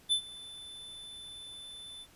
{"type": "tone with ADSR envelope", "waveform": "square", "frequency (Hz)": 3518, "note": "A7", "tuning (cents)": -1, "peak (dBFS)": -24, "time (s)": [0.09, 2.07], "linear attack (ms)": 30, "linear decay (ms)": 87, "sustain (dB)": -21, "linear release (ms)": 53, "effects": ["pink hiss -60 dBFS RMS until 2.15 s", "resampled to 32000 Hz"]}